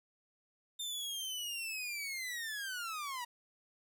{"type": "linear sweep", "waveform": "sawtooth", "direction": "down", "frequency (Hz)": [3613, 939], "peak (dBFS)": -35, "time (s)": [0.79, 3.25], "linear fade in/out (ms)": 10, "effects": ["12-bit"]}